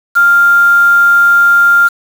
sine tone with quantisation, 1396.9 Hz, F6, in tune, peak -4 dBFS, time 0.15-1.89 s, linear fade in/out 20 ms, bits 4, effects none

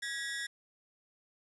sawtooth ring-modulated tone, 1791 Hz, A6, 30 cents sharp, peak -29 dBFS, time 0.02-0.47 s, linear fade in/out 10 ms, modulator 135 Hz, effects resampled to 24000 Hz + 10-bit

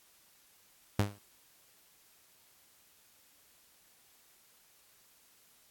sawtooth tone with exponential decay, 101.8 Hz, G#2, 34 cents flat, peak -19 dBFS, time 0.99-1.19 s, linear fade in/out 5 ms, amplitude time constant 42 ms, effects white hiss -64 dBFS RMS until 5.7 s + AAC 64 kbps

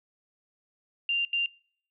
sine tone bursts at uneven times, 2786 Hz, F7, 5 cents flat, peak -24 dBFS, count 2, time 1.09-1.25 / 1.33-1.46 s, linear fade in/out 2 ms, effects noise-tail reverb RT60 0.6 s tail -26 dB re dry

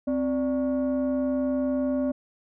sine tone pair together, 261.1 / 586.1 Hz, C4 / D5, -3 / -4 cents, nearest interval octave + major second, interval 1399 cents, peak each -22 / -26 dBFS, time 0.07-2.12 s, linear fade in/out 10 ms, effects tanh soft clip ceiling -20 dBFS

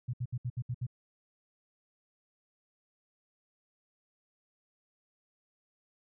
sine tone bursts, 122.8 Hz, B2, 9 cents flat, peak -31 dBFS, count 7, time 0.08-0.867 s, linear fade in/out 10 ms, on 55 ms, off 67 ms, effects none

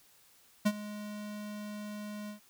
square tone with ADSR envelope, 208.9 Hz, G#3, 10 cents sharp, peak -23 dBFS, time 0.65-2.4 s, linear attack 15 ms, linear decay 52 ms, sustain -17 dB, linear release 110 ms, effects white hiss -63 dBFS RMS until 2.49 s

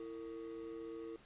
triangle ring-modulated tone, 393.8 Hz, G4, 8 cents sharp, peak -39 dBFS, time 0-1.16 s, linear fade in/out 0 ms, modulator 61.6 Hz, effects pink hiss -64 dBFS RMS until 1.25 s + resampled to 8000 Hz

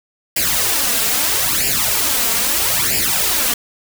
white noise with flanger, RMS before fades -17 dBFS, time 0.36-3.54 s, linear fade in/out 5 ms, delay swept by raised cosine 0.4 to 4.4 ms, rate 0.77 Hz, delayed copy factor +0.8, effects none

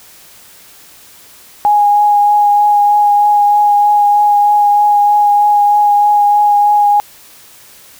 sine tone with vibrato, 826 Hz, G#5, 10 cents flat, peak -6 dBFS, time 1.65-7 s, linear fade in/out 0 ms, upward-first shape triangle, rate 3.2 Hz, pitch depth 14 cents each way, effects white hiss -40 dBFS RMS until 7.99 s

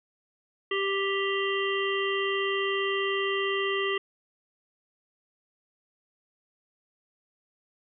harmonic tone with a mistuned harmonic, 392.8 Hz, G4, 4 cents sharp, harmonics 1 / 3 / 5 / 7 / 8, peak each -28 / -33 / -32 / -34 / -36 dBFS, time 0.71-3.98 s, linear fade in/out 5 ms, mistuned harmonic 7, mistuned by +20 cents, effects none

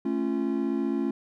triangle chord, A augmented, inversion none, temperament just, 220 / 275 / 343.8 Hz, A3 / C#4 / E#4, 0 / -14 / -27 cents, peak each -28 / -26 / -28 dBFS, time 0.05-1.11 s, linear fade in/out 5 ms, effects none

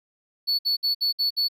triangle tone bursts, 4435 Hz, C#8, in tune, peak -19 dBFS, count 6, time 0.47-1.485 s, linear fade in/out 20 ms, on 120 ms, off 59 ms, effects none

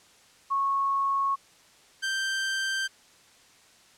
sine / sawtooth tone pair in turn, 1100 / 1567.3 Hz, C#6 / G6, -14 / -1 cents, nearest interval tritone, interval 613 cents, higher second, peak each -23 dBFS, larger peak neither, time 0.5-1.36 / 2.02-2.88 s, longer neither, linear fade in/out 20 ms, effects white hiss -57 dBFS RMS until 3.97 s + low-pass 8000 Hz 12 dB/octave

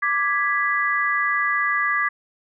sine chord, G# diminished, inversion second, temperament equal, 1174.7 / 1661.2 / 1975.5 Hz, D6 / G#6 / B6, 0 / 0 / 0 cents, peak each -23 dBFS, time 0.02-2.09 s, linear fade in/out 10 ms, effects none

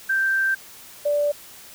sine tone pair in turn, 1568 / 583.8 Hz, G6 / D5, 0 / -10 cents, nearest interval octave + perfect fourth, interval 1710 cents, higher first, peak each -18 dBFS, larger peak neither, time 0.09-0.55 / 1.05-1.32 s, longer first, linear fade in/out 10 ms, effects white hiss -44 dBFS RMS until 1.74 s

